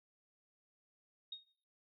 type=tone with exponential decay; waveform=sine; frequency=3729 Hz; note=A#7; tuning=in tune; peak=-39 dBFS; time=1.32-1.47 s; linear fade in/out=5 ms; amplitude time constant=32 ms; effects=noise-tail reverb RT60 0.5 s tail -17 dB re dry